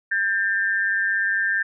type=tone pair together; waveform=sine; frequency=1596 / 1791.4 Hz; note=G6 / A6; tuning=+31 / +31 cents; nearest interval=major second; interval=200 cents; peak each=-22 / -22 dBFS; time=0.11-1.63 s; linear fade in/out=10 ms; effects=none